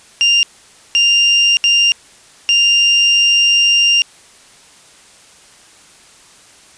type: tone bursts at uneven times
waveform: 35% pulse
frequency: 2794 Hz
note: F7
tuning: in tune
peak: -7 dBFS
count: 4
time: 0.21-0.43 / 0.95-1.57 / 1.64-1.92 / 2.49-4.02 s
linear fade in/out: 0 ms
effects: white hiss -44 dBFS RMS until 6.77 s + resampled to 22050 Hz